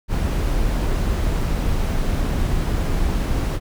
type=noise; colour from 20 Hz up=brown; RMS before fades=-20 dBFS; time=0.08-3.6 s; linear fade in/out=50 ms; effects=none